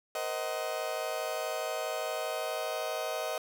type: chord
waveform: 35% pulse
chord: C half-diminished seventh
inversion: third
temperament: just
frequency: 470.9 / 523.3 / 627.9 / 753.5 Hz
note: Bb4 / C5 / Eb5 / Gb5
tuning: +18 / 0 / +16 / +31 cents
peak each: -39 / -38 / -33 / -38 dBFS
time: 0.15-3.38 s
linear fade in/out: 2 ms
effects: none